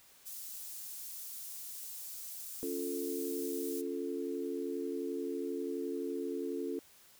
white high-pass noise, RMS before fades -45 dBFS, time 0.25-3.82 s, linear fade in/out 20 ms, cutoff 6500 Hz, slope 12 dB/octave
sine chord, Db augmented, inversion none, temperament equal, 277.2 / 349.2 / 440 Hz, Db4 / F4 / A4, 0 / 0 / 0 cents, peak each -39 dBFS, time 2.63-6.79 s, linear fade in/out 0 ms
effects white hiss -61 dBFS RMS until 7.19 s

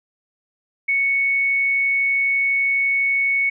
sine tone, 2217 Hz, C#7, in tune, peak -16 dBFS, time 0.88-3.5 s, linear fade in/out 10 ms, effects none

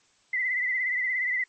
sine tone with vibrato, 2010 Hz, B6, 30 cents sharp, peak -24 dBFS, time 0.33-1.44 s, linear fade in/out 5 ms, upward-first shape triangle, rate 17 Hz, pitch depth 73 cents each way, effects white hiss -64 dBFS RMS until 1.48 s + MP3 32 kbps

